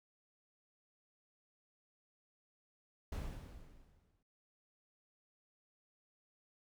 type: noise with exponential decay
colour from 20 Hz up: brown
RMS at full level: -38 dBFS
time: 3.12-4.23 s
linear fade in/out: 5 ms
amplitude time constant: 240 ms
effects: none